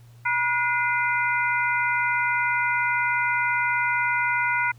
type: harmonic tone with a mistuned harmonic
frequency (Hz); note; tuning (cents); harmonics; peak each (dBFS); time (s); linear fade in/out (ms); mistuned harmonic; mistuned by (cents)
483.1; B4; -38; 2 / 3 / 4 / 5; -26 / -25 / -25 / -31; 0.25-4.72; 10; 4; +110
effects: added 118 Hz sine -46 dBFS peak until 4.78 s + pink hiss -60 dBFS RMS until 4.78 s